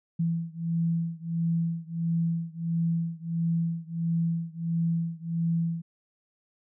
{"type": "beating tone pair", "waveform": "sine", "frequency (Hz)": [166.1, 167.6], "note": ["E3", "E3"], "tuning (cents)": [13, 29], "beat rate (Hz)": 1.5, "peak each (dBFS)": [-28, -29], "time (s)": [0.19, 5.82], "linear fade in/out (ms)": 10, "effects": []}